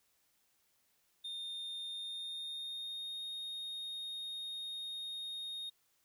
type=tone with pitch glide; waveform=triangle; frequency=3644 to 3710 Hz; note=A#7 to A#7; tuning=-40 to -9 cents; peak=-39 dBFS; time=1.24-5.7 s; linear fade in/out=10 ms; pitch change=+31 cents; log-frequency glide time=1.86-3.24 s; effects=white hiss -75 dBFS RMS until 6.04 s